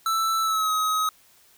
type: tone with pitch glide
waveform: square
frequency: 1323 to 1268.4 Hz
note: E6 to D#6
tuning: +6 to +33 cents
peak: -22 dBFS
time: 0.06-1.09 s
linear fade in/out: 2 ms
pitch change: -73 cents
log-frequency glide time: 0.41-0.71 s
effects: white hiss -57 dBFS RMS until 1.57 s